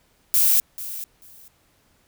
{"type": "noise with echo", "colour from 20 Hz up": "violet", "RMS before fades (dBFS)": -17, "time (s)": [0.34, 0.6], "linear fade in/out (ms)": 0, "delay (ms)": 440, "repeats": 2, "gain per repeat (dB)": -15, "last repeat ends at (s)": 1.48, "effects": ["pink hiss -62 dBFS RMS until 2.07 s"]}